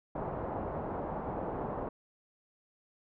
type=low-pass noise; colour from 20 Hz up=white; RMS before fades=-37 dBFS; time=0.15-1.89 s; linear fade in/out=5 ms; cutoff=910 Hz; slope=24 dB/octave; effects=none